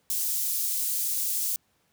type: high-pass noise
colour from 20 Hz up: white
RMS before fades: -28 dBFS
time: 0.1-1.56 s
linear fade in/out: 0 ms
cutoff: 6700 Hz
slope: 12 dB/octave
effects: pink hiss -69 dBFS RMS until 1.92 s + high-pass 80 Hz 12 dB/octave